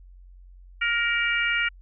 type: harmonic tone with a mistuned harmonic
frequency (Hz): 470.6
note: A#4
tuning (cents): +16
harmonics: 3 / 4 / 5 / 6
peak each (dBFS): -26 / -27 / -26 / -30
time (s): 0.81-1.69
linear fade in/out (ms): 10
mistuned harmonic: 5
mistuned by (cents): -22
effects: added 45 Hz sine -45 dBFS peak until 1.81 s